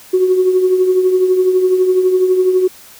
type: tone with tremolo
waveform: sine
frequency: 370 Hz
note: F#4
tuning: in tune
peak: -6 dBFS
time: 0.13-2.68 s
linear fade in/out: 10 ms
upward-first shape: triangle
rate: 12 Hz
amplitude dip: 60%
effects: tanh soft clip ceiling -2 dBFS + white hiss -40 dBFS RMS until 2.99 s